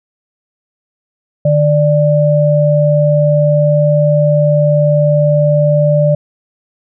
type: tone pair together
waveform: sine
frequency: 150.08 / 590 Hz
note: D3 / D5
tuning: +38 / +8 cents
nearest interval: 2 octaves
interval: 2370 cents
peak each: -10 dBFS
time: 1.45-6.15 s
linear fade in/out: 5 ms
effects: none